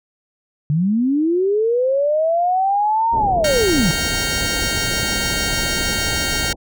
sine linear two-way sweep, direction up then down, 141 to 932.3 to 141 Hz, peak -14 dBFS, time 0.7-3.91 s, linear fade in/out 0 ms, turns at 3.14 s
pink low-pass noise, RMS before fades -25 dBFS, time 3.11-6.56 s, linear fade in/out 50 ms, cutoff 930 Hz, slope 96 dB/octave
15% pulse chord, G half-diminished seventh, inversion third, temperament equal, 1396.9 / 1568 / 1864.7 / 2217 Hz, F6 / G6 / Bb6 / Db7, 0 / 0 / 0 / 0 cents, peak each -19 dBFS, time 3.44-6.53 s, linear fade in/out 5 ms
effects none

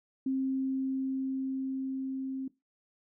sine tone with level ramp, 265.4 Hz, C4, 25 cents sharp, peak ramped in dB -27 to -33 dBFS, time 0.26-2.48 s, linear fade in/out 5 ms, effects noise-tail reverb RT60 0.2 s tail -18 dB re dry

